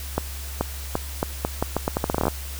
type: accelerating click train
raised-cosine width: 1 ms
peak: -7 dBFS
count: 18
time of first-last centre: 0.18-2.282 s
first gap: 430 ms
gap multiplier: 0.8
effects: added 69 Hz sine -32 dBFS peak until 2.59 s + white hiss -38 dBFS RMS until 2.59 s